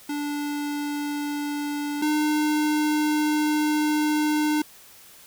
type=tone pair in turn; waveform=square; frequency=291.7 / 302.4 Hz; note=D4 / D#4; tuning=-12 / -49 cents; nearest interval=minor second; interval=63 cents; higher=second; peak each=-27 / -21 dBFS; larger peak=second; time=0.09-2.02 / 2.02-4.62 s; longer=second; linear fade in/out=5 ms; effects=white hiss -49 dBFS RMS until 5.26 s